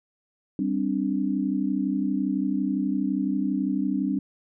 sine chord, G suspended fourth, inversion none, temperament equal, 196 / 261.6 / 293.7 Hz, G3 / C4 / D4, 0 / 0 / 0 cents, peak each -27 dBFS, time 0.59-4.19 s, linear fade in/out 2 ms, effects none

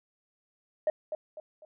sine tone with echo, 616 Hz, D#5, 17 cents flat, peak -21 dBFS, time 0.87-0.9 s, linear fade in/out 2 ms, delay 250 ms, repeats 3, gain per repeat -9 dB, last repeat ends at 1.65 s, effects tanh soft clip ceiling -20 dBFS

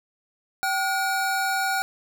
square tone pair together, 771.4 / 1442 Hz, G5 / F#6, -28 / -45 cents, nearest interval major seventh, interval 1083 cents, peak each -26 dBFS, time 0.63-1.82 s, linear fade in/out 0 ms, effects none

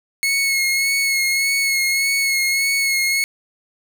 sawtooth tone with vibrato, 2184 Hz, C#7, 26 cents flat, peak -13 dBFS, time 0.23-3.24 s, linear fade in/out 0 ms, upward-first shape sine, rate 1.7 Hz, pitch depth 26 cents each way, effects none

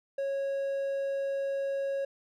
triangle tone, 550 Hz, C#5, 14 cents flat, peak -27 dBFS, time 0.18-2.05 s, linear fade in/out 5 ms, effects none

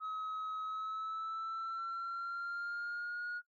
sine tone with pitch glide, 1277 to 1441.7 Hz, D#6 to F#6, +45 to -45 cents, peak -35 dBFS, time 0-3.42 s, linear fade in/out 50 ms, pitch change +210 cents, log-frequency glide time 0.63-3.27 s, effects noise-tail reverb RT60 0.1 s tail -21 dB re dry + tanh soft clip ceiling -36 dBFS

